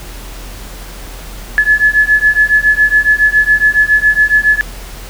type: beating tone pair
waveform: sine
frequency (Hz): 1711 / 1718.2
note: A6 / A6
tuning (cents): -49 / -42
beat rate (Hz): 7.2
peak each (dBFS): -10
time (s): 1.58-4.61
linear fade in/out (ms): 0
effects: added 43 Hz sine -27 dBFS peak until 5.09 s + pink hiss -32 dBFS RMS until 5.09 s